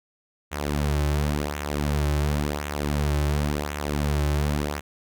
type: tone with flanger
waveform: sawtooth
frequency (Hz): 73.42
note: D2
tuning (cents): 0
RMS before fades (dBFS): -25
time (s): 0.51-4.81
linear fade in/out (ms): 20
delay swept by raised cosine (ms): 0.2 to 4.3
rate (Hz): 0.93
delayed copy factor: -0.65
effects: none